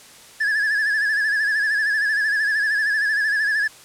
triangle tone with vibrato, 1705 Hz, G#6, 45 cents sharp, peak -16 dBFS, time 0.4-3.68 s, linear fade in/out 10 ms, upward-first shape sine, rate 13 Hz, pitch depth 70 cents each way, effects white hiss -45 dBFS RMS until 3.84 s + low-pass 10000 Hz 12 dB/octave

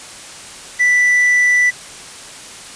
triangle tone, 1975.5 Hz, B6, in tune, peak -8 dBFS, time 0.79-1.71 s, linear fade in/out 20 ms, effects white hiss -34 dBFS RMS until 2.75 s + resampled to 22050 Hz

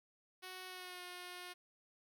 5% pulse tone with pitch glide, 370 to 358.4 Hz, F#4 to F4, 0 to +45 cents, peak -36 dBFS, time 0.42-1.54 s, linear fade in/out 20 ms, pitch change -55 cents, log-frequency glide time 0.67-1.02 s, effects none

